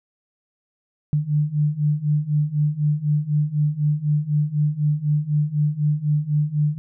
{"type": "beating tone pair", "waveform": "sine", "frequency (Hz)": [147.2, 151.2], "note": ["D3", "D#3"], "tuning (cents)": [4, -49], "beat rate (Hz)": 4, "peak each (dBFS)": [-22, -20], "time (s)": [1.13, 6.78], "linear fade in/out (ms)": 0, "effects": []}